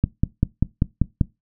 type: click train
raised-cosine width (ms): 5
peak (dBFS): -4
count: 7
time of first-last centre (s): 0.04-1.212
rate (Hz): 5.12
effects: noise-tail reverb RT60 0.2 s tail -20 dB re dry